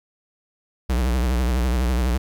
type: tone with vibrato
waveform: square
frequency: 61.74 Hz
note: B1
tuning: in tune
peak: -19 dBFS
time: 0.89-2.18 s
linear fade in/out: 10 ms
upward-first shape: triangle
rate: 12 Hz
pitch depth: 150 cents each way
effects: 10-bit